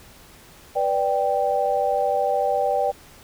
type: chord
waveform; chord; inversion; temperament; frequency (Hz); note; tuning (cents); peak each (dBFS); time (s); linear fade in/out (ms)
sine; G major; first; equal; 493.9 / 587.3 / 784; B4 / D5 / G5; 0 / 0 / 0; -25 / -23 / -22; 0.75-2.92; 20
effects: pink hiss -48 dBFS RMS until 3.23 s